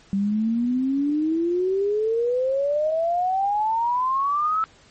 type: exponential sweep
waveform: sine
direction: up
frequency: 193.9 to 1318.5 Hz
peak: -19 dBFS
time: 0.13-4.64 s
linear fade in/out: 0 ms
effects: pink hiss -53 dBFS RMS until 4.9 s + MP3 32 kbps